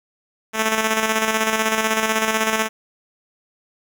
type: tone with tremolo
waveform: 5% pulse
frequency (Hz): 220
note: A3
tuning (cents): 0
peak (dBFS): -5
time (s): 0.53-2.69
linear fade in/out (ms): 50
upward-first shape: square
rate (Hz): 16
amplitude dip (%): 45
effects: none